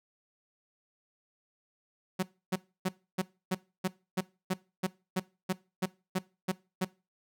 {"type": "tone bursts", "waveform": "sawtooth", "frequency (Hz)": 185.9, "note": "F#3", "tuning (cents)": 8, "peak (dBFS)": -23, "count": 15, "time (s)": [2.19, 6.85], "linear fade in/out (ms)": 10, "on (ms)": 40, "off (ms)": 290, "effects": ["noise-tail reverb RT60 0.3 s tail -21 dB re dry"]}